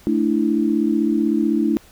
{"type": "chord", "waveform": "sine", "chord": "A suspended fourth", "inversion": "none", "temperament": "equal", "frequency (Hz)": [220, 293.7, 329.6], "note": ["A3", "D4", "E4"], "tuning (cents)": [0, 0, 0], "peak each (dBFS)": -20, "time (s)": [0.07, 1.77], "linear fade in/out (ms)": 0, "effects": ["pink hiss -49 dBFS RMS until 1.91 s"]}